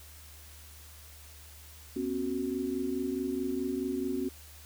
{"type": "chord", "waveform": "sine", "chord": "B suspended second", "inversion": "none", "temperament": "equal with one note detuned", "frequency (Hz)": [246.9, 271.6, 370], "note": ["B3", "C#4", "F#4"], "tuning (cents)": [0, -35, 0], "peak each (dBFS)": [-36, -33, -34], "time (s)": [1.96, 4.29], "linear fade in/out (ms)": 5, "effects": ["added 75 Hz sine -51 dBFS peak until 4.65 s", "white hiss -53 dBFS RMS until 4.65 s"]}